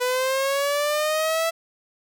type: linear sweep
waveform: sawtooth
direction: up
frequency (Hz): 493.9 to 663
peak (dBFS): -17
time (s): 0-1.51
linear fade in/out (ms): 20
effects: none